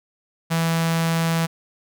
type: tone with notch filter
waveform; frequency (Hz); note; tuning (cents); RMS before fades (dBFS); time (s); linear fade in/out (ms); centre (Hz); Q
sawtooth; 164.81; E3; 0; -21; 0.5-1.47; 20; 360; 1.1
effects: none

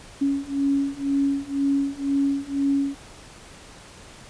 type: beating tone pair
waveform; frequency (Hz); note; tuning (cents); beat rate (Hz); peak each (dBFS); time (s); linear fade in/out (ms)
sine; 277.2 / 279.2; C#4 / C#4; 0 / +13; 2; -24 / -23; 0.21-2.95; 10
effects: pink hiss -45 dBFS RMS until 4.29 s + resampled to 22050 Hz

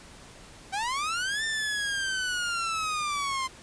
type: linear two-way sweep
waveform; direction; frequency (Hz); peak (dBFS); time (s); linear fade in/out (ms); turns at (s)
sawtooth; up then down; 753 to 1800 to 1036; -24; 0.72-3.48; 20; 1.44
effects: pink hiss -49 dBFS RMS until 3.62 s + resampled to 22050 Hz

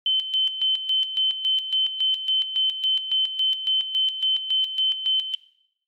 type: tone with tremolo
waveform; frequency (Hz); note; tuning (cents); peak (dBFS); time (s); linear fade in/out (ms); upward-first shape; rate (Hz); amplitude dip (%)
sine; 3070; G7; -37; -18; 0.06-5.35; 2; square; 3.6; 65
effects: noise-tail reverb RT60 0.7 s tail -18 dB re dry + MP3 64 kbps

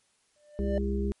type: tone with exponential growth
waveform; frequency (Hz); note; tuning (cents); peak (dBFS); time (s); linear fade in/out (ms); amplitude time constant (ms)
triangle; 595; D5; +22; -24; 0.36-0.78; 2; 90
type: harmonic tone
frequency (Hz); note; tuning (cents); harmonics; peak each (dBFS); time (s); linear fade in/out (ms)
67.1; C2; +44; 1 / 3 / 5 / 6; -29 / -31 / -38 / -33; 0.59-1.12; 0
effects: white hiss -69 dBFS RMS until 1.2 s + MP3 48 kbps

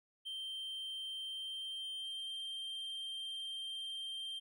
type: tone with pitch glide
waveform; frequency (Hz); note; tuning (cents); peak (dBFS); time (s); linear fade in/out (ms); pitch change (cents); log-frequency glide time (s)
triangle; 3137 to 3159; G7 to G7; +1 to +13; -39; 0.25-4.4; 20; +12; 1.25-2.39
effects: none

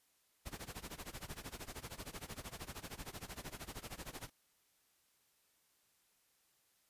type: noise with tremolo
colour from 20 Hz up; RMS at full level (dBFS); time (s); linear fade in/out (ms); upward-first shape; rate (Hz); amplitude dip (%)
pink; -45; 0.45-4.3; 20; sine; 13; 90
effects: white hiss -75 dBFS RMS until 6.89 s + resampled to 32000 Hz

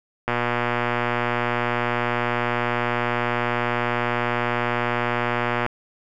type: click train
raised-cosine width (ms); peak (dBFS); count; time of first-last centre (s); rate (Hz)
0.5; -7; 647; 0.28-5.663; 120
effects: none

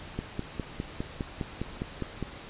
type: click train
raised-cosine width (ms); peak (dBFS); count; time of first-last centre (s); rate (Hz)
3; -18; 11; 0.19-2.227; 4.91
effects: pink hiss -44 dBFS RMS until 2.49 s + resampled to 8000 Hz

